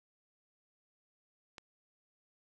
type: click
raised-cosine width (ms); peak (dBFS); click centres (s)
0.2; -29; 1.582
effects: none